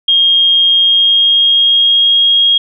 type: tone with pitch glide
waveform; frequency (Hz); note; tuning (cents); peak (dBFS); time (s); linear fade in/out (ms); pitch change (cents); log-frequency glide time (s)
sine; 3237 to 3267; G#7 to G#7; -45 to -29; -6; 0.08-2.58; 5; +16; 0.66-2.21
effects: none

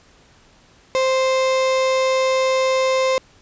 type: tone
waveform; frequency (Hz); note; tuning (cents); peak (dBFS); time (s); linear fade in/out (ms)
35% pulse; 523.3; C5; 0; -14; 0.95-3.18; 0
effects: pink hiss -52 dBFS RMS until 3.41 s + resampled to 16000 Hz

